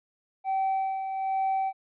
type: tone with tremolo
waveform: triangle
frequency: 770 Hz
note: G5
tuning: 31 cents flat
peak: -21 dBFS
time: 0.44-1.73 s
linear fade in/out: 50 ms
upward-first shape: sine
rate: 1.2 Hz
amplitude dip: 55%
effects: tanh soft clip ceiling -17 dBFS + resampled to 8000 Hz